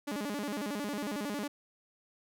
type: tone with vibrato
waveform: sawtooth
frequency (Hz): 244.5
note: B3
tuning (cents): -17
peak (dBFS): -30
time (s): 0.07-1.48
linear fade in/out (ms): 10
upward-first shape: square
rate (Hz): 11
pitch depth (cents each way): 290
effects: none